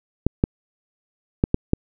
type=clicks; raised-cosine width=3 ms; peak=-3 dBFS; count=5; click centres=0.266 / 0.439 / 1.439 / 1.544 / 1.734 s; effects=none